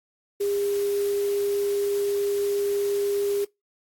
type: tone in noise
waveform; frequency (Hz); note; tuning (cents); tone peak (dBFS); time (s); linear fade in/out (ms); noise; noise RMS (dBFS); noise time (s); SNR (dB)
sine; 404; G#4; -48; -22; 0.4-3.45; 10; white; -40; 0.4-3.45; +15
effects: noise-tail reverb RT60 0.2 s tail -25 dB re dry + AAC 64 kbps